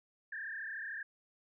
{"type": "tone with frequency modulation", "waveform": "sine", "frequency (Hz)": 1700, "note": "G#6", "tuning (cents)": 40, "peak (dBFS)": -39, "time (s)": [0.32, 1.03], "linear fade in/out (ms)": 5, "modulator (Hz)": 33.6, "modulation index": 3.3, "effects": []}